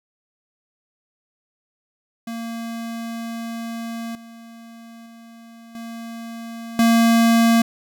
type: tone with level steps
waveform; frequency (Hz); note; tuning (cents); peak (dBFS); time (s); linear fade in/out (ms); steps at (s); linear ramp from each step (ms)
square; 230; A#3; -23; -28 / -40 / -42 / -32 / -13; 2.27-7.62; 5; 4.15 / 5.06 / 5.75 / 6.79; 2
effects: none